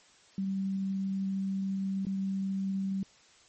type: tone with dropouts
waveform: sine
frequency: 193.4 Hz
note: G3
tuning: 23 cents flat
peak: -29 dBFS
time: 0.38-3.03 s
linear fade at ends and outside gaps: 2 ms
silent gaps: 2.052-2.067 s
effects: white hiss -60 dBFS RMS until 3.48 s + MP3 32 kbps